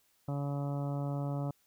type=harmonic tone; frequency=141.9 Hz; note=C#3; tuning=41 cents sharp; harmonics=1 / 2 / 3 / 4 / 5 / 6 / 7 / 8 / 9; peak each=-33 / -40 / -49 / -43 / -46 / -51 / -53 / -56 / -53 dBFS; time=0.28-1.51 s; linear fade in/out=5 ms; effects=white hiss -71 dBFS RMS until 1.66 s